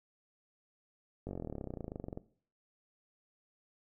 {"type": "slowing click train", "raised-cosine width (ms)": 2, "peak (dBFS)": -27, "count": 30, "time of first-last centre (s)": [1.27, 2.174], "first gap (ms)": 20, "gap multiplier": 1.03, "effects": ["noise-tail reverb RT60 0.5 s tail -18 dB re dry"]}